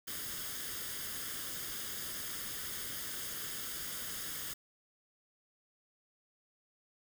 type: noise with comb filter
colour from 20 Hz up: white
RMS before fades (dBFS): -41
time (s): 0.07-4.54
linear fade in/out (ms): 10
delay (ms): 0.6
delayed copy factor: +0.6
effects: none